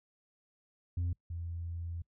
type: tone pair in turn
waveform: sine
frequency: 87.31 / 84.73 Hz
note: F2 / E2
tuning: 0 / +48 cents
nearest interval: minor second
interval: 52 cents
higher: first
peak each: -28 / -36 dBFS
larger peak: first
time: 0.97-1.13 / 1.3-2.02 s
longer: second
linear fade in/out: 5 ms
effects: noise-tail reverb RT60 0.1 s tail -25 dB re dry + tanh soft clip ceiling -29 dBFS